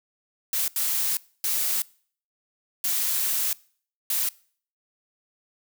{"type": "noise bursts at uneven times", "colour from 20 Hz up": "blue", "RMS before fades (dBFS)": -25, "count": 5, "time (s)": [[0.53, 0.68], [0.76, 1.17], [1.44, 1.82], [2.84, 3.53], [4.1, 4.29]], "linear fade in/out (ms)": 2, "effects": ["noise-tail reverb RT60 0.5 s tail -23 dB re dry"]}